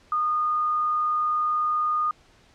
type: tone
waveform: sine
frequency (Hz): 1226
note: D#6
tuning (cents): -26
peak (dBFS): -21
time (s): 0.12-2.11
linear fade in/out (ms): 2
effects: pink hiss -57 dBFS RMS until 2.54 s + low-pass 6000 Hz 12 dB/octave